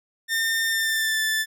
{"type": "tone with pitch glide", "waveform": "sawtooth", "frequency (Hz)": [1810, 1757.5], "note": ["A6", "A6"], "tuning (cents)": [48, -2], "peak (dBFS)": -18, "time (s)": [0.28, 1.46], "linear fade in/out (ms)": 50, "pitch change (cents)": -50, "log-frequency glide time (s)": [0.66, 1.22], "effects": []}